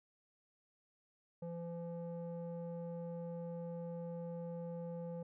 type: tone with low-pass filter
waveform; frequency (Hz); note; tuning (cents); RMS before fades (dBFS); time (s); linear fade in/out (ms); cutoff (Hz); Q
square; 170; F3; -46; -44; 1.42-5.23; 5; 610; 3.7
effects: none